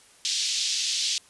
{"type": "band-pass noise", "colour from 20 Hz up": "white", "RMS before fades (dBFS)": -27, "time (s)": [0.25, 1.18], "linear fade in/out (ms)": 0, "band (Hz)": [3100, 6000], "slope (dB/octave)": 24, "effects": ["white hiss -55 dBFS RMS until 1.29 s", "resampled to 24000 Hz"]}